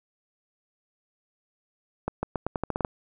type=accelerating click train; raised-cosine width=1 ms; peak=-13 dBFS; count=10; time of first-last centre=2.08-2.848 s; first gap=150 ms; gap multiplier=0.85; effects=none